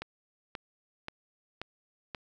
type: click train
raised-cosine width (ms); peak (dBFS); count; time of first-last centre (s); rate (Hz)
0.3; -21; 5; 0.02-2.148; 1.88
effects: none